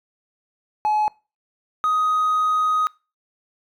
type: tone pair in turn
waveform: triangle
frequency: 850 / 1252.2 Hz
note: G#5 / D#6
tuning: +40 / +11 cents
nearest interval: perfect fifth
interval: 671 cents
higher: second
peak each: -14 dBFS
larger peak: neither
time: 0.85-1.08 / 1.84-2.87 s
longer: second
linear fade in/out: 0 ms
effects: noise-tail reverb RT60 0.3 s tail -25 dB re dry + tanh soft clip ceiling -12 dBFS